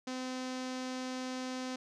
sawtooth tone with low-pass filter, 256.4 Hz, C4, 35 cents flat, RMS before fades -39 dBFS, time 0.07-1.76 s, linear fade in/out 5 ms, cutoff 5900 Hz, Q 1.9, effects none

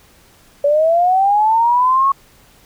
sine linear sweep, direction up, 565 to 1108.7 Hz, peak -10 dBFS, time 0.64-2.12 s, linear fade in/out 5 ms, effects pink hiss -49 dBFS RMS until 2.65 s

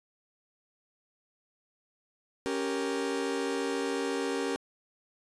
40% pulse chord, G diminished, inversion second, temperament equal, 277.2 / 392 / 466.2 Hz, Db4 / G4 / Bb4, 0 / 0 / 0 cents, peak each -33 dBFS, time 2.46-4.56 s, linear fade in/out 0 ms, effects resampled to 22050 Hz

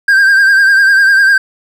triangle tone with vibrato, 1589 Hz, G6, 23 cents sharp, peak -3 dBFS, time 0.08-1.38 s, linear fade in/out 5 ms, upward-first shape triangle, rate 10 Hz, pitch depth 61 cents each way, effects none

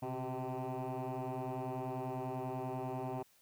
sine tone with frequency modulation, 252.9 Hz, B3, 41 cents sharp, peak -34 dBFS, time 0.02-3.23 s, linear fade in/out 10 ms, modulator 129 Hz, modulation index 5.1, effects tanh soft clip ceiling -36 dBFS + white hiss -68 dBFS RMS until 3.41 s

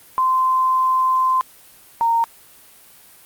sine tone pair in turn, 1036 / 923 Hz, C6 / A#5, -17 / -17 cents, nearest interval major second, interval 200 cents, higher first, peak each -14 dBFS, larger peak neither, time 0.18-1.41 / 2.01-2.24 s, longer first, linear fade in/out 0 ms, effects white hiss -47 dBFS RMS until 3.25 s + Opus 32 kbps

